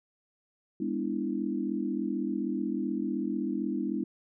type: chord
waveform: sine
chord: E dominant seventh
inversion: first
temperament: equal with one note detuned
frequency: 203.3 / 246.9 / 293.7 / 329.6 Hz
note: G#3 / B3 / D4 / E4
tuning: -37 / 0 / 0 / 0 cents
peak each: -34 dBFS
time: 0.8-4.04 s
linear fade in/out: 5 ms
effects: none